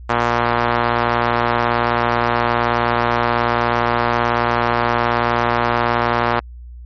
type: tone with band-pass filter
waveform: sawtooth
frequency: 118.8 Hz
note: A#2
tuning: 33 cents sharp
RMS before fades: -17 dBFS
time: 0.09-6.4 s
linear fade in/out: 10 ms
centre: 1100 Hz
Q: 1.3
effects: added 60 Hz sine -32 dBFS peak until 6.85 s + MP3 32 kbps